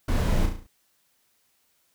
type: noise with echo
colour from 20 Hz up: brown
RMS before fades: -23 dBFS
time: 0.08-0.46 s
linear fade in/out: 5 ms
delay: 35 ms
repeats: 6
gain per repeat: -5 dB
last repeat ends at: 0.67 s
effects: white hiss -68 dBFS RMS until 1.94 s